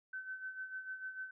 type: tone with tremolo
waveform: sine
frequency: 1527 Hz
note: G6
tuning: 46 cents flat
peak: -39 dBFS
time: 0.13-1.31 s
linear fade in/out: 5 ms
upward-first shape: sine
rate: 6.7 Hz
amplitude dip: 65%
effects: none